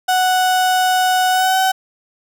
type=tone with pitch glide; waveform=35% pulse; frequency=740 to 758.2 Hz; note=F#5 to F#5; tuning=0 to +42 cents; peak=-11 dBFS; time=0.08-1.72 s; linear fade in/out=10 ms; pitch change=+42 cents; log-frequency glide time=1.3-1.58 s; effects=none

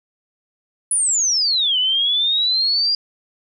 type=exponential two-way sweep; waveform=sine; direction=down then up; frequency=10110 to 2960 to 4848 Hz; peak=-15 dBFS; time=0.91-2.95 s; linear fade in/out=2 ms; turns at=1.78 s; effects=none

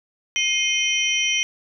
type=tone cluster; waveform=sine; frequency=2126 / 2490 / 3087 / 5830 Hz; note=C7 / D#7 / G7 / F#8; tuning=+27 / +1 / -27 / -26 cents; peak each=-25 / -25 / -22 / -26 dBFS; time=0.36-1.43 s; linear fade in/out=0 ms; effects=none

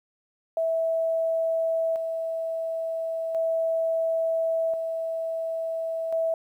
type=tone with tremolo; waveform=sine; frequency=654 Hz; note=E5; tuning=14 cents flat; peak=-22 dBFS; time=0.57-6.34 s; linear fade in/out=2 ms; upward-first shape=square; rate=0.36 Hz; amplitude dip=40%; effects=10-bit

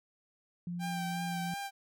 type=tone with pitch glide; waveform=sine; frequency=174.61 to 173.2 Hz; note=F3 to F3; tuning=0 to -14 cents; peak=-35 dBFS; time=0.67-1.54 s; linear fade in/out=2 ms; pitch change=-14 cents; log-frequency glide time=0.83-1.38 s
type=tone with vibrato; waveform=sawtooth; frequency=788 Hz; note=G5; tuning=9 cents sharp; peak=-33 dBFS; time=0.79-1.71 s; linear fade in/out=50 ms; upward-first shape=triangle; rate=2.8 Hz; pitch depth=29 cents each way
effects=none

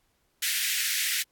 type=high-pass noise; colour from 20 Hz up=pink; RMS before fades=-28 dBFS; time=0.42-1.23 s; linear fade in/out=10 ms; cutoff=1700 Hz; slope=48 dB/octave; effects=pink hiss -71 dBFS RMS until 1.31 s + AAC 64 kbps

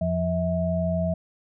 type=tone cluster; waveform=sine; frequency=86.3 / 174 / 646 Hz; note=F2 / F3 / E5; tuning=-20 / -6 / -35 cents; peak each=-29 / -25 / -26 dBFS; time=0.01-1.14 s; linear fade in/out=5 ms; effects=none

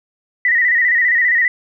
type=tone with vibrato; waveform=sine; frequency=1921 Hz; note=B6; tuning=48 cents flat; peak=-11 dBFS; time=0.45-1.48 s; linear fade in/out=2 ms; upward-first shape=square; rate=15 Hz; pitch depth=55 cents each way; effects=none

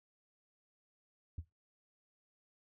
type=tone with exponential decay; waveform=sine; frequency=82.41 Hz; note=E2; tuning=in tune; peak=-34 dBFS; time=1.38-1.45 s; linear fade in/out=5 ms; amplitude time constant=15 ms; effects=noise-tail reverb RT60 0.2 s tail -20 dB re dry + tanh soft clip ceiling -36 dBFS

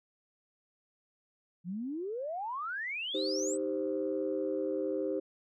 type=exponential sweep; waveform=sine; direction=up; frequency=165.9 to 8450 Hz; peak=-34 dBFS; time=1.64-3.58 s; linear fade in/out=50 ms
type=chord; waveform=sine; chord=C minor; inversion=first; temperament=equal; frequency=311.1 / 392 / 523.3 Hz; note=Eb4 / G4 / C5; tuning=0 / 0 / 0 cents; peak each=-35 / -34 / -34 dBFS; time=3.14-5.2 s; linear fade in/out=10 ms
effects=tanh soft clip ceiling -22 dBFS

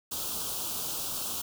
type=band-stop noise; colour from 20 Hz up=white; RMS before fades=-34 dBFS; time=0.11-1.42 s; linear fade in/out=10 ms; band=1400 to 2800 Hz; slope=48 dB/octave; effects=none

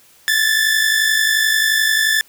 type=tone pair together; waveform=sawtooth; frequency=1718 / 1769.4 Hz; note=A6 / A6; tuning=-42 / +9 cents; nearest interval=minor second; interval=51 cents; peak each=-14 / -12 dBFS; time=0.28-2.21 s; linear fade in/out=0 ms; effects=white hiss -50 dBFS RMS until 2.28 s

